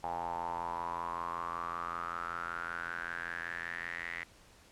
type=tone with band-pass filter sweep; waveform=square; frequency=42.62 Hz; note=F1; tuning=41 cents flat; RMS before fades=-39 dBFS; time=0.03-4.24 s; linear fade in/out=10 ms; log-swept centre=820 to 2000 Hz; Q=8.2; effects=pink hiss -60 dBFS RMS until 4.71 s + low-pass 10000 Hz 12 dB/octave